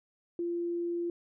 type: tone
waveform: sine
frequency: 344.3 Hz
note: F4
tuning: 25 cents flat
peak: -30 dBFS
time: 0.39-1.1 s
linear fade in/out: 2 ms
effects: none

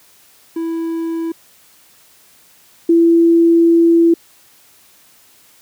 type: tone pair in turn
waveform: triangle / sine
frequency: 329.6 / 335.2 Hz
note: E4 / E4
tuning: 0 / +29 cents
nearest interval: unison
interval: 29 cents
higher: second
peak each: -16 / -7 dBFS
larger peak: second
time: 0.56-1.32 / 2.89-4.14 s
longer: second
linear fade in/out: 5 ms
effects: white hiss -49 dBFS RMS until 5.61 s + high-pass 60 Hz 12 dB/octave

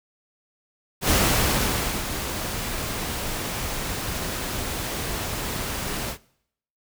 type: noise with ADSR envelope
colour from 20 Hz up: pink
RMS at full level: -19 dBFS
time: 1.01-6.18 s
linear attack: 82 ms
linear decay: 950 ms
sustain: -10 dB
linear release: 91 ms
effects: noise-tail reverb RT60 0.7 s tail -22 dB re dry

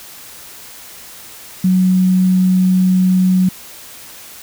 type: tone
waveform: sine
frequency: 185 Hz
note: F#3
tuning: in tune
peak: -9 dBFS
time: 1.64-3.49 s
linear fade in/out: 5 ms
effects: white hiss -36 dBFS RMS until 4.42 s

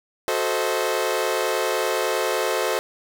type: chord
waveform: sawtooth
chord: F# diminished seventh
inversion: none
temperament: equal with one note detuned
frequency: 370 / 440 / 523.3 / 635 Hz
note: F#4 / A4 / C5 / Eb5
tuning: 0 / 0 / 0 / +35 cents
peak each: -24 / -22 / -22 / -24 dBFS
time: 0.28-2.79 s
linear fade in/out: 0 ms
effects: none

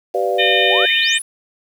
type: chord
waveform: sine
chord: G dominant seventh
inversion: none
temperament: equal with one note detuned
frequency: 384.2 / 493.9 / 587.3 / 698.5 Hz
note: G4 / B4 / D5 / F5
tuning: -35 / 0 / 0 / 0 cents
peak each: -21 dBFS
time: 0.14-0.86 s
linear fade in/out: 10 ms
type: harmonic tone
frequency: 608 Hz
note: D#5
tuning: 40 cents flat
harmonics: 3 / 4 / 5 / 6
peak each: -19 / -19 / -19 / -19 dBFS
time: 0.38-1.19 s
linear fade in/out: 20 ms
type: exponential sweep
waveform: sine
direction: up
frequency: 670 to 10860 Hz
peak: -24 dBFS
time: 0.69-1.22 s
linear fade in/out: 5 ms
effects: 7-bit

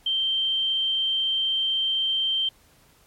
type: tone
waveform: sine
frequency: 3136 Hz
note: G7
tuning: in tune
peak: -21 dBFS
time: 0.06-2.49 s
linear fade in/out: 5 ms
effects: pink hiss -58 dBFS RMS until 3.06 s + MP3 64 kbps

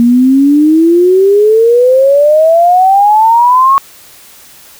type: exponential sweep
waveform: sine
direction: up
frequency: 233.1 to 1108.7 Hz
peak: -3 dBFS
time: 0-3.78 s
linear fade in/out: 0 ms
effects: white hiss -37 dBFS RMS until 4.79 s

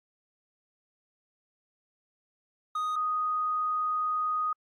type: tone pair in turn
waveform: triangle / sine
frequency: 1244.5 / 1244.5 Hz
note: D#6 / D#6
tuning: 0 / 0 cents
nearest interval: unison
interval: 0 cents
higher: neither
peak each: -26 dBFS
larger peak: neither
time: 2.75-2.96 / 2.96-4.53 s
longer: second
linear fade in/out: 5 ms
effects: AAC 64 kbps

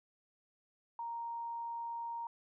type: tone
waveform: sine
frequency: 932.3 Hz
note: A#5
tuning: in tune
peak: -38 dBFS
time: 0.99-2.27 s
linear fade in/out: 2 ms
effects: none

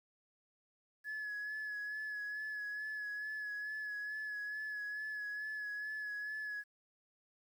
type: tone with vibrato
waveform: sine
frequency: 1700 Hz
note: G#6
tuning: 40 cents sharp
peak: -37 dBFS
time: 1.04-6.64 s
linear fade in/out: 50 ms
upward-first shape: sine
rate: 2.3 Hz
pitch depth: 26 cents each way
effects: tanh soft clip ceiling -37 dBFS + 11-bit

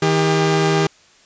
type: tone pair together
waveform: sawtooth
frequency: 158.6 / 400.8 Hz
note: D#3 / G4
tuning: +33 / +38 cents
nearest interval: octave + major third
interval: 1605 cents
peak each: -13 dBFS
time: 0.02-0.87 s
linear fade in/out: 5 ms
effects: white hiss -51 dBFS RMS until 1.25 s + resampled to 16000 Hz

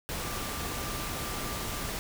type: tone in noise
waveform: sine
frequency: 1183 Hz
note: D6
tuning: 12 cents sharp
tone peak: -43 dBFS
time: 0.22-1.91 s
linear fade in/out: 0 ms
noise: pink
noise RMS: -35 dBFS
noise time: 0.09-1.99 s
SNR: -11 dB
effects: none

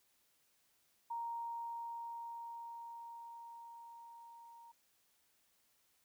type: tone with level ramp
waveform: sine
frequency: 932.3 Hz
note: A#5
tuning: in tune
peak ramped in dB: -38 to -55 dBFS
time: 1.1-4.72 s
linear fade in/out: 10 ms
effects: white hiss -75 dBFS RMS until 6.04 s

